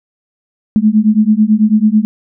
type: beating tone pair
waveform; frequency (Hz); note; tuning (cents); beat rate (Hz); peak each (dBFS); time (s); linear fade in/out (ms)
sine; 210 / 219.1; G#3 / A3; +19 / -7; 9.1; -10; 0.76-2.05; 0
effects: none